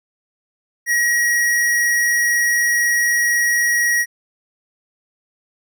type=tone; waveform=square; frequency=1902 Hz; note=A#6; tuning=34 cents sharp; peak=-15 dBFS; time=0.86-4.06 s; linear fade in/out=50 ms; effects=none